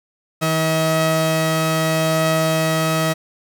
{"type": "tone pair together", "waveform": "sawtooth", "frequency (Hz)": [160, 639.2], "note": ["D#3", "D#5"], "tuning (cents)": [49, 47], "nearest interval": "2 octaves", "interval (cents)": 2398, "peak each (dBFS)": -15, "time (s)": [0.41, 3.14], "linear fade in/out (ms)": 20, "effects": []}